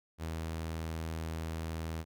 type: tone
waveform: sawtooth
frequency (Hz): 80.9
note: E2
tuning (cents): -32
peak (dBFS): -32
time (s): 0.18-2.05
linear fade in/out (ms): 50
effects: none